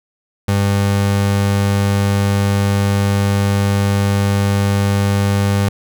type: tone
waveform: 30% pulse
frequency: 100 Hz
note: G2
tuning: 35 cents sharp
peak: -10 dBFS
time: 0.48-5.69 s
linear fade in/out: 5 ms
effects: none